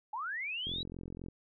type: linear sweep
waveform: sine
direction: up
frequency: 810 to 3951 Hz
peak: -35 dBFS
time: 0.13-0.83 s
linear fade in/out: 5 ms
type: click train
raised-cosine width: 3 ms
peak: -31 dBFS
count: 28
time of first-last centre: 0.67-1.285 s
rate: 43.9 Hz
effects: none